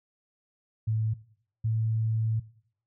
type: tone pair in turn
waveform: sine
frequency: 110 / 111.21 Hz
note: A2 / A2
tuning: 0 / +19 cents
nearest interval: unison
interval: 19 cents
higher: second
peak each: -24 dBFS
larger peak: neither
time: 0.87-1.14 / 1.64-2.4 s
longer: second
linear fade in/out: 10 ms
effects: noise-tail reverb RT60 0.6 s tail -19 dB re dry